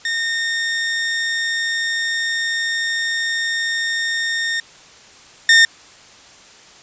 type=tone pair in turn; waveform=sawtooth; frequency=1833 / 1824.9 Hz; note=A#6 / A#6; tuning=-30 / -37 cents; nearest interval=unison; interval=7 cents; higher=first; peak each=-15 / -4 dBFS; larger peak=second; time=0.05-4.6 / 5.49-5.65 s; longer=first; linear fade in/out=2 ms; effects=white hiss -44 dBFS RMS until 6.82 s + resampled to 16000 Hz